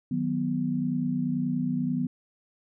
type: chord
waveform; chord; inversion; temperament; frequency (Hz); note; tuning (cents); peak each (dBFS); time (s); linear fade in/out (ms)
sine; B major; first; equal; 155.56 / 185 / 246.9; D#3 / F#3 / B3; 0 / 0 / 0; -31 / -31 / -27; 0.11-2.07; 5
effects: none